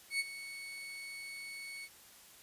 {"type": "tone with ADSR envelope", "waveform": "35% pulse", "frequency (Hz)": 2217, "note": "C#7", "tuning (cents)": 0, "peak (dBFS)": -28, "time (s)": [0.1, 1.89], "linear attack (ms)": 96, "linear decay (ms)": 32, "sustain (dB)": -14, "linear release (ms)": 53, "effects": ["white hiss -58 dBFS RMS until 2.42 s", "resampled to 32000 Hz"]}